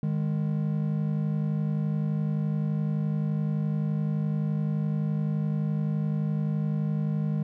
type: tone pair together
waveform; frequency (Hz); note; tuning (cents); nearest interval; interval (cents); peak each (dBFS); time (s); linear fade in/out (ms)
triangle; 153.5 / 205.2; D#3 / G#3; -23 / -21; perfect fourth; 502; -24 / -28; 0.03-7.43; 2
effects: none